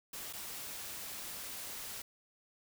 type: noise with dropouts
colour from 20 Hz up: white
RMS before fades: -44 dBFS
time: 0.13-2.02 s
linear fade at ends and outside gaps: 5 ms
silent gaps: 0.328-0.333 s
effects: none